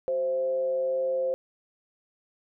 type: tone with frequency modulation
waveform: sine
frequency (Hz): 523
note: C5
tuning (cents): -1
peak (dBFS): -24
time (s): 0.08-1.34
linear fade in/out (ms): 0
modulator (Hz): 145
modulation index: 0.34
effects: none